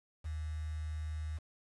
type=tone with quantisation; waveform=sine; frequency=77.78 Hz; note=D#2; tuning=in tune; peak=-36 dBFS; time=0.24-1.39 s; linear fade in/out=20 ms; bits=9; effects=resampled to 24000 Hz